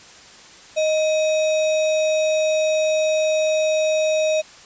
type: tone with sample-and-hold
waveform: sine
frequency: 622.3 Hz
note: D#5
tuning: in tune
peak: -16 dBFS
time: 0.76-4.42 s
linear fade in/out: 20 ms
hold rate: 3150 Hz
effects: white hiss -44 dBFS RMS until 4.65 s + resampled to 16000 Hz